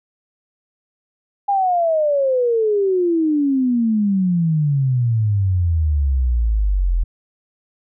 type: exponential sweep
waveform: sine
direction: down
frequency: 816 to 41 Hz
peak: -14 dBFS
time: 1.48-7.04 s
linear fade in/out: 10 ms
effects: none